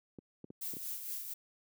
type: clicks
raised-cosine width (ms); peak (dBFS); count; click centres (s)
3; -31; 5; 0.187 / 0.443 / 0.504 / 0.737 / 0.768
type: noise with tremolo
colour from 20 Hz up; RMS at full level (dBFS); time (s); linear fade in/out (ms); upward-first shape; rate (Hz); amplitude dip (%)
violet; -39; 0.61-1.34; 10; sine; 4.3; 50
effects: high-pass 200 Hz 12 dB/octave